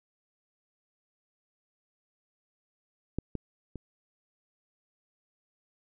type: clicks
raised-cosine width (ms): 3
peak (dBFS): -17 / -20 / -26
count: 3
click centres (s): 3.186 / 3.353 / 3.757
effects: none